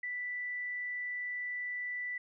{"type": "tone", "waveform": "sine", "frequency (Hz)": 1975.5, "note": "B6", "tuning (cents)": 0, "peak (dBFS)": -35, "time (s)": [0.03, 2.18], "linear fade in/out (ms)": 5, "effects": []}